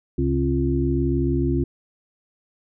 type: harmonic tone with a mistuned harmonic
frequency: 66.9 Hz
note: C2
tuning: 39 cents sharp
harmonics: 1 / 2 / 4 / 5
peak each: -24 / -24 / -24 / -24 dBFS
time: 0.18-1.64 s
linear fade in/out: 5 ms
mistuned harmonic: 5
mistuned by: +61 cents
effects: none